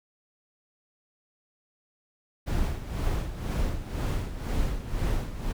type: noise with tremolo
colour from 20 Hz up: brown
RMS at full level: -26 dBFS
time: 2.46-5.53 s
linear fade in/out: 20 ms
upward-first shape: sine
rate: 2 Hz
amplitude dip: 70%
effects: none